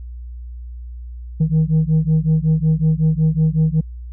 sine beating tone pair, 155.56 / 160.96 Hz, D#3 / E3, 0 / -41 cents, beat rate 5.4 Hz, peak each -14 dBFS, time 1.4-3.81 s, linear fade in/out 10 ms, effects tanh soft clip ceiling -10 dBFS + added 60 Hz sine -29 dBFS peak until 4.12 s

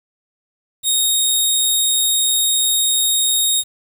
15% pulse tone, 3729 Hz, A#7, in tune, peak -7 dBFS, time 0.83-3.64 s, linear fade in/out 50 ms, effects 7-bit

